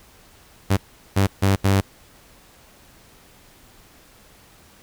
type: tone bursts at uneven times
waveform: sawtooth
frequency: 97.7 Hz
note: G2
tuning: 5 cents flat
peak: -11 dBFS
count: 4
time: 0.7-0.77 / 1.16-1.27 / 1.42-1.56 / 1.64-1.81 s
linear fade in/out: 10 ms
effects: pink hiss -51 dBFS RMS until 4.82 s